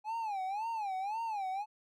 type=tone with vibrato; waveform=triangle; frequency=830.6 Hz; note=G#5; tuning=in tune; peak=-32 dBFS; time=0.04-1.66 s; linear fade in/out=50 ms; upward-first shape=sine; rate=1.9 Hz; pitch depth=180 cents each way; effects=none